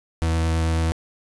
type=tone with vibrato; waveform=40% pulse; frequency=81.5 Hz; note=E2; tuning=19 cents flat; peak=-18 dBFS; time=0.22-0.92 s; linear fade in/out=0 ms; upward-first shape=sine; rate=9.1 Hz; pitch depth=10 cents each way; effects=resampled to 24000 Hz + 8-bit